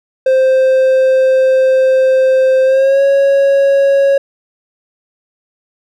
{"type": "tone with pitch glide", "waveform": "triangle", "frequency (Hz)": [523.3, 552.5], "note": ["C5", "C#5"], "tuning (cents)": [0, -6], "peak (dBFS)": -5, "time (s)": [0.26, 4.18], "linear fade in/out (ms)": 5, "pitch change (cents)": 94, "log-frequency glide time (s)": [2.64, 3.02], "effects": []}